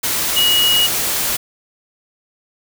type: tone in noise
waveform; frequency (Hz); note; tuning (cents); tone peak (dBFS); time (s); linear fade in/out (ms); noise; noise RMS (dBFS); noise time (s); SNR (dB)
sine; 2900; F#7; -35; -12; 0.36-0.87; 10; white; -19; 0.03-1.37; +4
effects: none